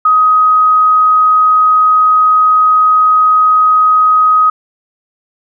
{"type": "tone", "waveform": "sine", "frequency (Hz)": 1258, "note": "D#6", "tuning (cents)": 19, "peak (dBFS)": -5, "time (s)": [0.05, 4.5], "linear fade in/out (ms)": 5, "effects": []}